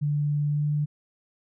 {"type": "tone with pitch glide", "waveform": "sine", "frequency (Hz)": [146.83, 148.28], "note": ["D3", "D3"], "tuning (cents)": [0, 17], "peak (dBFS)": -22, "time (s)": [0.01, 0.86], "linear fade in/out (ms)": 20, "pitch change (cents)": 17, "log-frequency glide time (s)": [0.48, 0.66], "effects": []}